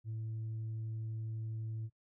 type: tone with tanh clipping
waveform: sine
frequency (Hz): 111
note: A2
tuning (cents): +16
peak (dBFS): -38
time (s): 0.04-1.9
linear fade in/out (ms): 50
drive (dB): 1
effects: noise-tail reverb RT60 0.1 s tail -25 dB re dry